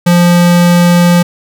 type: tone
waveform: square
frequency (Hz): 174.61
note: F3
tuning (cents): 0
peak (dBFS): -5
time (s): 0.06-1.23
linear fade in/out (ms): 10
effects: none